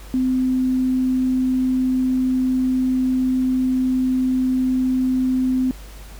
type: tone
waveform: sine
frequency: 257.1 Hz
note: C4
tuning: 30 cents flat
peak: -16 dBFS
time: 0.14-5.71 s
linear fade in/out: 0 ms
effects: added 50 Hz sine -36 dBFS peak until 6.19 s + pink hiss -44 dBFS RMS until 6.19 s